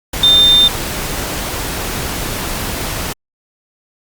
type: tone in noise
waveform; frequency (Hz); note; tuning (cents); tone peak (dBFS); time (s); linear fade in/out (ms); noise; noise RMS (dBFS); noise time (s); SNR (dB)
sine; 3600; A7; +39; -6; 0.23-0.68; 5; pink; -21; 0.13-3.13; +12
effects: Opus 48 kbps